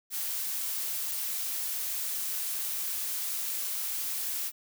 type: noise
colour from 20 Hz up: blue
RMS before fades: -33 dBFS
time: 0.1-4.52 s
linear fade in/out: 50 ms
effects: none